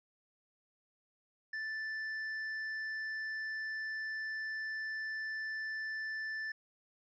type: tone with hard clipping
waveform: sine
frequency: 1760 Hz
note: A6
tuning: in tune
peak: -38 dBFS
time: 1.53-6.52 s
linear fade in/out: 5 ms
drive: 4 dB
effects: resampled to 22050 Hz